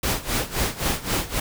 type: noise with tremolo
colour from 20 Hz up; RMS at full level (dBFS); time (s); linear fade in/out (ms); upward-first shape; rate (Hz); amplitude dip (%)
pink; -22; 0.03-1.4; 5; sine; 3.8; 85
effects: none